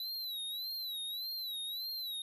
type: tone with vibrato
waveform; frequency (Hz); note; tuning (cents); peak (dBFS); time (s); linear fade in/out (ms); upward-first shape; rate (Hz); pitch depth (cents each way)
square; 3951; B7; 0; -38; 0-2.22; 2; sine; 1.7; 110
effects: none